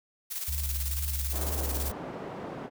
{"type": "noise with tremolo", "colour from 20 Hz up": "blue", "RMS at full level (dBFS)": -33, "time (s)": [0.3, 1.92], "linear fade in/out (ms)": 20, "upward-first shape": "square", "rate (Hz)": 18, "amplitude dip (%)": 50}
{"type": "tone with vibrato", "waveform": "sine", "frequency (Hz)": 70, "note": "C#2", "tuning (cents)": 18, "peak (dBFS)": -30, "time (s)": [0.48, 1.91], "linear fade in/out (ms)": 5, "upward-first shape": "sine", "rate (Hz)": 2.2, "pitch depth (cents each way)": 52}
{"type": "band-pass noise", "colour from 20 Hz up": "white", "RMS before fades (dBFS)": -39, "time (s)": [1.31, 2.7], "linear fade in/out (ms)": 50, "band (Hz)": [110, 670], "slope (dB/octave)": 12}
{"effects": []}